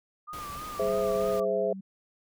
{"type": "tone with vibrato", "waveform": "sine", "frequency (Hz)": 1200, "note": "D6", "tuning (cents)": 37, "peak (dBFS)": -37, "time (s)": [0.27, 1.45], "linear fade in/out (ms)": 20, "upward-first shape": "sine", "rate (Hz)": 3.2, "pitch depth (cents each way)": 60}
{"type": "noise", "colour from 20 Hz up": "pink", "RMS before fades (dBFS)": -43, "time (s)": [0.33, 1.4], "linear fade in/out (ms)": 2}
{"type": "chord", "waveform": "sine", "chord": "Ab augmented", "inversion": "none", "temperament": "equal", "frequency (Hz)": [415.3, 523.3, 659.3], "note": ["Ab4", "C5", "E5"], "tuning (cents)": [0, 0, 0], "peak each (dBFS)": -29, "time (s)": [0.79, 1.73], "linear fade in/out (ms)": 5}
{"type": "tone", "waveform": "sine", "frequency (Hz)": 192.2, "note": "G3", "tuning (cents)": -34, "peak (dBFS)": -37, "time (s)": [0.81, 1.81], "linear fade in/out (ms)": 10}
{"effects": []}